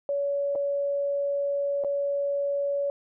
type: tone with dropouts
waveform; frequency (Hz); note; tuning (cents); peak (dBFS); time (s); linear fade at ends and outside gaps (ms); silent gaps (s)
sine; 565; C#5; +33; -24; 0.09-2.9; 1; 0.552-0.557 / 1.838-1.846
effects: none